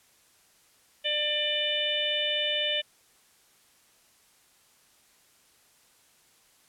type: harmonic tone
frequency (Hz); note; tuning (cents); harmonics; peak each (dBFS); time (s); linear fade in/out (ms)
596; D5; +25; 1 / 3 / 4 / 5 / 6; -33 / -36 / -35 / -28 / -32; 1.04-2.82; 20
effects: white hiss -62 dBFS RMS until 6.68 s + low-pass 12000 Hz 12 dB/octave